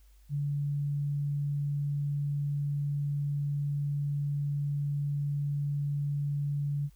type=tone; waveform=sine; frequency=143.8 Hz; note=D3; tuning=36 cents flat; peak=-28 dBFS; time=0.29-6.9 s; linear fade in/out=50 ms; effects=added 50 Hz sine -55 dBFS peak until 6.95 s + white hiss -69 dBFS RMS until 6.95 s